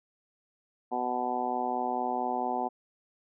harmonic tone, 124.4 Hz, B2, 13 cents sharp, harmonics 2 / 3 / 4 / 5 / 6 / 7 / 8, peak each -37 / -38 / -40 / -40 / -31 / -34 / -41 dBFS, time 0.91-2.69 s, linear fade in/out 20 ms, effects none

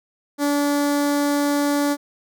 sawtooth tone with notch filter, 288.1 Hz, D4, 33 cents flat, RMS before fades -20 dBFS, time 0.38-1.97 s, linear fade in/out 50 ms, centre 2700 Hz, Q 1.5, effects none

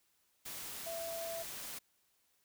sine tone in noise, 666 Hz, E5, 18 cents sharp, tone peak -40 dBFS, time 0.86-1.43 s, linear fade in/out 10 ms, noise white, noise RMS -45 dBFS, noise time 0.45-1.79 s, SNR +2 dB, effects white hiss -75 dBFS RMS until 2.44 s

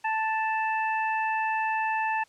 harmonic tone, 880 Hz, A5, in tune, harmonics 1 / 2 / 3, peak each -26 / -31 / -34 dBFS, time 0.04-2.24 s, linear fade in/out 10 ms, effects white hiss -61 dBFS RMS until 2.28 s + low-pass 7000 Hz 12 dB/octave

